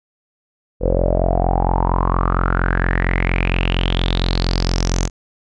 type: tone with low-pass filter sweep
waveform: sawtooth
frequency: 44.32 Hz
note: F1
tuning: 26 cents sharp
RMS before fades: -17 dBFS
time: 0.8-5.1 s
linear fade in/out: 50 ms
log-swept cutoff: 500 to 6600 Hz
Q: 7.6
effects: none